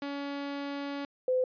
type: tone pair in turn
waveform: sawtooth / sine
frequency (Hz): 282.5 / 510.1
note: C#4 / C5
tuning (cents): +33 / -44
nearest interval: minor seventh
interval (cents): 1023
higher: second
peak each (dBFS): -30 / -24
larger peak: second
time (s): 0.02-1.05 / 1.28-1.44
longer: first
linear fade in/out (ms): 2
effects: resampled to 11025 Hz